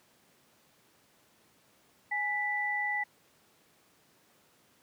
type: tone pair together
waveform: sine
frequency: 830.6 / 1975.5 Hz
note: G#5 / B6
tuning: 0 / 0 cents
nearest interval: octave + minor third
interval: 1500 cents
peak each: -35 / -30 dBFS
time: 2.11-3.04 s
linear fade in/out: 10 ms
effects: pink hiss -65 dBFS RMS until 4.82 s + high-pass 150 Hz 12 dB/octave